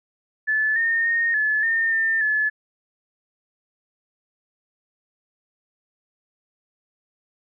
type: tone with pitch steps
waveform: sine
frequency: 1736 / 1830 / 1848 / 1723 / 1819 / 1800 / 1721 Hz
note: A6 / A#6 / A#6 / A6 / A#6 / A6 / A6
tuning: -24 / -32 / -16 / -37 / -43 / +39 / -39 cents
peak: -18 dBFS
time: 0.47-2.5 s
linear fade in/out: 20 ms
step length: 290 ms
effects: none